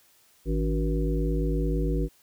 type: harmonic tone with a mistuned harmonic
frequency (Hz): 53.1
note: G#1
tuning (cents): +39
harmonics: 1 / 3 / 5 / 7 / 9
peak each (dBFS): -25 / -30 / -32 / -33 / -35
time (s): 0.45-2.09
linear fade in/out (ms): 50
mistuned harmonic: 5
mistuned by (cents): +110
effects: white hiss -61 dBFS RMS until 2.22 s